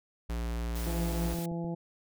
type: tone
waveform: square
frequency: 58 Hz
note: A#1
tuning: 8 cents flat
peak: -32 dBFS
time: 0.29-1.35 s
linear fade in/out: 10 ms
type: high-pass noise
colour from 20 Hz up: white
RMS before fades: -44 dBFS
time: 0.75-1.46 s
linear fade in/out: 5 ms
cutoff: 250 Hz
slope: 24 dB/octave
type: harmonic tone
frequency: 169.1 Hz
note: E3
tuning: 44 cents sharp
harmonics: 1 / 2 / 3 / 4 / 5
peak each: -33 / -39 / -43 / -45 / -47 dBFS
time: 0.86-1.75 s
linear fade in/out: 10 ms
type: click train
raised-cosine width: 3 ms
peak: -31 dBFS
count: 7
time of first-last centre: 0.87-1.645 s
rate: 7.74 Hz
effects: none